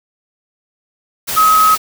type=tone in noise; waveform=sine; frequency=1274 Hz; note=D#6; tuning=41 cents sharp; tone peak=-7 dBFS; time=1.36-1.76 s; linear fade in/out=20 ms; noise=white; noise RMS=-20 dBFS; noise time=1.27-1.78 s; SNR=+10 dB; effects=none